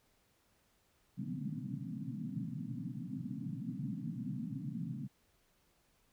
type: band-pass noise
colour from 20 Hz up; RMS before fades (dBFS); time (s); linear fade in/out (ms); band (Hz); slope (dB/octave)
pink; -41; 1.17-5.08; 20; 120 to 280; 96
effects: pink hiss -73 dBFS RMS until 6.12 s